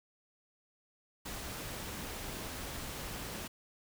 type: noise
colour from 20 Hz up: pink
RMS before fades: -42 dBFS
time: 1.25-3.48 s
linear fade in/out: 10 ms
effects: none

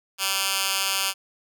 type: tone with high-pass filter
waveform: 10% pulse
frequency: 194.1 Hz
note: G3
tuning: 17 cents flat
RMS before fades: -25 dBFS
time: 0.18-1.14 s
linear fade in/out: 50 ms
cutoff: 2300 Hz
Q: 0.71
effects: none

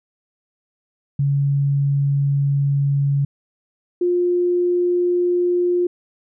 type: tone pair in turn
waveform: sine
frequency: 140.5 / 354 Hz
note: C#3 / F4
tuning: +24 / +23 cents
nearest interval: octave + major third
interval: 1599 cents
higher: second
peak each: -15 dBFS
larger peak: neither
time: 1.19-3.25 / 4.01-5.87 s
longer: first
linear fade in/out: 5 ms
effects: none

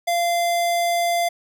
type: tone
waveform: square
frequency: 690 Hz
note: F5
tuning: 21 cents flat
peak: -19 dBFS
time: 0.07-1.29 s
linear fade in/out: 10 ms
effects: none

